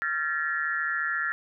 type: tone cluster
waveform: sine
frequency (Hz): 1377 / 1580 / 1729 / 1883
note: F6 / G6 / A6 / A#6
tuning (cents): -25 / +13 / -31 / +17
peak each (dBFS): -30 / -38 / -29 / -33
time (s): 0.02-1.32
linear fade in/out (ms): 0
effects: none